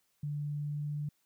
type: tone with pitch glide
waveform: sine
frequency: 146.7 to 147.64 Hz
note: D3 to D3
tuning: -2 to +9 cents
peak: -33 dBFS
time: 0.23-1.09 s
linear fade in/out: 5 ms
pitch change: +11 cents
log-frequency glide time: 0.57-0.9 s
effects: white hiss -75 dBFS RMS until 1.25 s